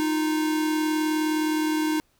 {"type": "tone pair together", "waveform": "square", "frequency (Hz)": [309.8, 349.2], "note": ["D#4", "F4"], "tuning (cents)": [-7, 0], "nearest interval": "major second", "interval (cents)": 207, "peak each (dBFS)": [-23, -34], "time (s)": [0, 2], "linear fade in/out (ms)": 0, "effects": ["pink hiss -66 dBFS RMS until 2.19 s"]}